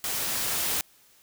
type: noise with level ramp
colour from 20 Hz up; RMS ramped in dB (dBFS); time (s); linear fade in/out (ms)
white; -30 to -27; 0.04-0.81; 0
effects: white hiss -59 dBFS RMS until 1.22 s